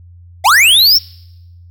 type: linear sweep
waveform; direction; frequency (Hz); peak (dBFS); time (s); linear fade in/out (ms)
square; up; 645 to 5588; -6; 0.44-0.99; 20
effects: noise-tail reverb RT60 0.9 s tail -25 dB re dry + added 87 Hz sine -36 dBFS peak until 1.7 s